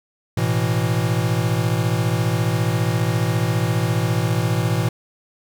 square chord, A suspended second, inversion none, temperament equal with one note detuned, 110 / 124.69 / 164.81 Hz, A2 / B2 / E3, 0 / +17 / 0 cents, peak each -22 / -23 / -24 dBFS, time 0.37-4.89 s, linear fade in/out 5 ms, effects none

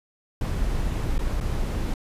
brown noise with dropouts, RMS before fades -25 dBFS, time 0.41-1.94 s, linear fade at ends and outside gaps 2 ms, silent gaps 1.181-1.191 / 1.402-1.409 s, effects resampled to 32000 Hz

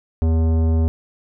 sine tone with tanh clipping, 81 Hz, E2, 30 cents flat, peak -16 dBFS, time 0.22-0.88 s, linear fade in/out 0 ms, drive 15 dB, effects none

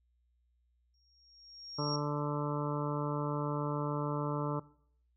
sine tone with exponential growth, 5570 Hz, F8, 5 cents flat, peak -34 dBFS, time 0.94-1.96 s, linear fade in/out 2 ms, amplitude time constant 220 ms
harmonic tone, 146.83 Hz, D3, in tune, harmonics 1 / 2 / 3 / 4 / 6 / 7 / 8 / 9, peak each -35 / -38 / -40 / -41 / -43 / -43 / -44 / -45 dBFS, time 1.78-4.6 s, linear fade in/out 10 ms
effects noise-tail reverb RT60 0.6 s tail -20 dB re dry + added 60 Hz sine -70 dBFS peak until 5.16 s

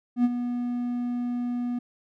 triangle tone with ADSR envelope, 243.3 Hz, B3, 26 cents flat, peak -14 dBFS, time 0.16-1.79 s, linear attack 84 ms, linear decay 37 ms, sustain -10 dB, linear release 7 ms, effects none

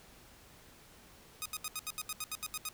5% pulse tone bursts, 1247 Hz, D#6, 3 cents sharp, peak -24 dBFS, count 12, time 1.42-2.688 s, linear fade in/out 0 ms, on 36 ms, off 76 ms, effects pink hiss -58 dBFS RMS until 2.73 s

